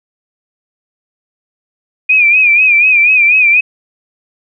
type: tone with vibrato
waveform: sine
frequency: 2443 Hz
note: D#7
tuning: 32 cents flat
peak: -5 dBFS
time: 2.09-3.61 s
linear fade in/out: 10 ms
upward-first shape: sine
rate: 4.1 Hz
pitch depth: 84 cents each way
effects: none